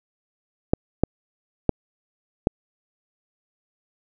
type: clicks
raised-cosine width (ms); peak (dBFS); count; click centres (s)
2; -3; 4; 0.735 / 1.036 / 1.693 / 2.471
effects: none